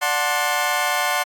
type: chord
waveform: 20% pulse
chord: D dominant seventh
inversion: none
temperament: just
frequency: 587.3 / 734.2 / 881 / 1057.2 Hz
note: D5 / F#5 / A5 / C6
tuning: 0 / -14 / +2 / +18 cents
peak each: -22 / -18 / -22 / -19 dBFS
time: 0.01-1.24 s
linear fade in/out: 20 ms
effects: AAC 64 kbps